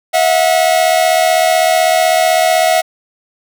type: tone pair together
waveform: 45% pulse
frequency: 649.1 / 725 Hz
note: E5 / F#5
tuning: -27 / -35 cents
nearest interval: major second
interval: 192 cents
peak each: -12 dBFS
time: 0.13-2.82 s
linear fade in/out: 20 ms
effects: none